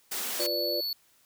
white high-pass noise, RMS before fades -33 dBFS, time 0.11-0.47 s, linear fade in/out 10 ms, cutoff 190 Hz, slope 48 dB/octave
sine chord, B diminished, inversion second, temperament equal, 349.2 / 493.9 / 587.3 Hz, F4 / B4 / D5, 0 / 0 / 0 cents, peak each -35 / -35 / -32 dBFS, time 0.39-0.81 s, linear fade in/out 10 ms
square tone, 4435 Hz, C#8, in tune, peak -30 dBFS, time 0.4-0.93 s, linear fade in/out 2 ms
effects white hiss -64 dBFS RMS until 1.25 s

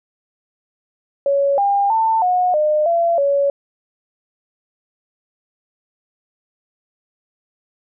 sine tone with pitch steps, 559 / 802 / 893 / 726 / 607 / 679 / 562 Hz, C#5 / G5 / A5 / F#5 / D#5 / F5 / C#5, +14 / +39 / +25 / -33 / -43 / -49 / +24 cents, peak -13 dBFS, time 1.26-3.5 s, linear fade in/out 2 ms, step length 320 ms, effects none

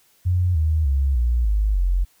sine tone with pitch steps, 90.1 / 78.44 / 68.28 / 59.44 / 51.75 / 45.05 Hz, F#2 / D#2 / C#2 / A#1 / G#1 / F#1, -45 / +15 / -26 / +34 / -5 / -45 cents, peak -16 dBFS, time 0.25-2.05 s, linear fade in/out 20 ms, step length 300 ms, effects white hiss -59 dBFS RMS until 2.2 s

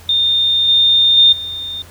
sine tone with level steps, 3633 Hz, A#7, 45 cents flat, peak -11 / -8 / -5 / -22 dBFS, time 0.09-1.82 s, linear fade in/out 2 ms, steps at 0.68 / 1.17 / 1.32 s, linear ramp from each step 10 ms, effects added 84 Hz sine -39 dBFS peak until 1.9 s + pink hiss -42 dBFS RMS until 1.9 s

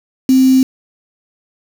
sine tone with quantisation, 261.6 Hz, C4, in tune, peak -6 dBFS, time 0.29-0.63 s, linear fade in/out 2 ms, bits 4, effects none

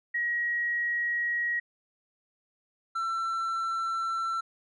sine / triangle tone pair in turn, 1900 / 1343.5 Hz, A#6 / E6, +33 / +33 cents, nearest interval tritone, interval 600 cents, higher first, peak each -26 dBFS, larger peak neither, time 0.14-1.6 / 2.95-4.41 s, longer neither, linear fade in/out 10 ms, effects resampled to 24000 Hz

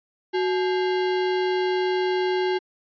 sine tone with sample-and-hold, 369.2 Hz, F#4, 4 cents flat, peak -20 dBFS, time 0.33-2.59 s, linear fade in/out 20 ms, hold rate 1225 Hz, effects resampled to 11025 Hz

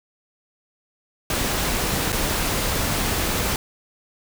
pink noise with dropouts, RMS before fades -23 dBFS, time 1.3-3.56 s, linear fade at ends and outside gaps 1 ms, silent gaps 2.121-2.127 s, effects none

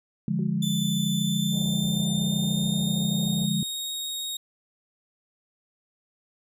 sine chord, D diminished, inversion none, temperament equal, 146.83 / 174.61 / 207.7 Hz, D3 / F3 / Ab3, 0 / 0 / 0 cents, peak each -29 / -27 / -27 dBFS, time 0.28-3.63 s, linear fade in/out 2 ms
sine tone with exponential decay, 370 Hz, F#4, in tune, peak -35 dBFS, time 0.39-0.73 s, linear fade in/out 1 ms, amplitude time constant 72 ms
sawtooth tone with pitch glide, 3520 to 3751 Hz, A7 to A#7, 0 to +10 cents, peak -27 dBFS, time 0.62-4.37 s, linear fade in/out 5 ms, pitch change +110 cents, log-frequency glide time 1.15-3.83 s
white low-pass noise, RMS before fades -44 dBFS, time 1.51-3.48 s, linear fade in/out 50 ms, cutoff 760 Hz, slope 48 dB/octave
effects none

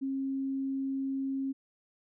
sine tone, 270 Hz, C#4, 45 cents flat, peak -30 dBFS, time 0.01-1.53 s, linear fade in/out 20 ms, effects none

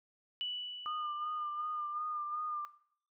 sine tone with exponential decay, 2960 Hz, F#7, in tune, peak -33 dBFS, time 0.41-1.93 s, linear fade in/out 0 ms, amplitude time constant 330 ms
sine tone with vibrato, 1210 Hz, D#6, 49 cents flat, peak -35 dBFS, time 0.86-2.65 s, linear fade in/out 0 ms, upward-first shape sine, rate 2.7 Hz, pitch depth 32 cents each way
effects noise-tail reverb RT60 0.6 s tail -18 dB re dry

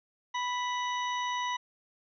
harmonic tone with a mistuned harmonic, 987.8 Hz, B5, in tune, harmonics 1 / 2 / 3 / 4 / 6, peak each -31 / -37 / -41 / -43 / -47 dBFS, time 0.34-1.57 s, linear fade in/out 10 ms, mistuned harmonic 4, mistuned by -70 cents, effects none

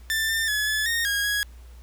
sawtooth tone with pitch steps, 1776 / 1796 / 1704 / 1722 / 1847 / 1637 / 1662 Hz, A6 / A6 / G#6 / A6 / A#6 / G#6 / G#6, +16 / +35 / +44 / -38 / -16 / -25 / +1 cents, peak -19 dBFS, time 0.1-1.43 s, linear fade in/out 0 ms, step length 190 ms, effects added 60 Hz sine -42 dBFS peak until 1.82 s + pink hiss -57 dBFS RMS until 1.82 s

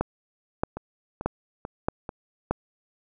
two click trains, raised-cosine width 1 ms, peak -9 / -19 dBFS, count 5 / 4, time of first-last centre 0.01-2.51 / 0.77-2.092 s, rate 1.6 / 2.27 Hz, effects none

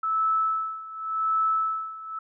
sine tone with tremolo, 1308 Hz, E6, 14 cents flat, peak -20 dBFS, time 0.03-2.19 s, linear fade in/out 5 ms, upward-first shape sine, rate 0.89 Hz, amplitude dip 85%, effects none

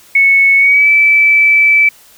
sine tone with pitch glide, 2207 to 2313 Hz, C#7 to D7, -8 to -27 cents, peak -5 dBFS, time 0.15-1.89 s, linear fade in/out 5 ms, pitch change +81 cents, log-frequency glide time 0.57-0.89 s, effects white hiss -43 dBFS RMS until 2.17 s

